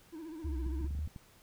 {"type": "tone with vibrato", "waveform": "triangle", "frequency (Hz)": 320, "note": "D#4", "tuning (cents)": 49, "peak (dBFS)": -40, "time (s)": [0.12, 0.88], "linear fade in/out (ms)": 20, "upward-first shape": "sine", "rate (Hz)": 15, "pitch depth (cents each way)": 96}
{"type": "linear two-way sweep", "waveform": "sine", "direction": "down then up", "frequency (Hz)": [77.78, 61.74, 76.6], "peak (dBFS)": -33, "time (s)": [0.44, 1.07], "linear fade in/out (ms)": 10, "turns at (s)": 0.59}
{"type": "clicks", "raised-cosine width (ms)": 5, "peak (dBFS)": -33, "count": 8, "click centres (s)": [0.665, 0.81, 0.846, 0.908, 0.95, 0.989, 1.075, 1.162]}
{"effects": ["pink hiss -62 dBFS RMS until 1.42 s"]}